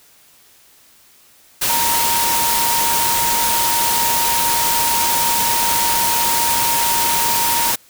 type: tone in noise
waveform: sine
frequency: 932.3 Hz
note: A#5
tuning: in tune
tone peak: -19 dBFS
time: 1.69-7.72 s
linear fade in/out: 10 ms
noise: white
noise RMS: -18 dBFS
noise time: 1.61-7.76 s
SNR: -4 dB
effects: white hiss -50 dBFS RMS until 7.89 s